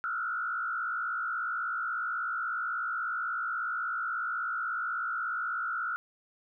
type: tone with frequency modulation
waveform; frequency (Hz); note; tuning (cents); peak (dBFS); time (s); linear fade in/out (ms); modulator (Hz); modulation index
sine; 1389; F6; -10; -30; 0.04-5.96; 0; 58.2; 1.4
effects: none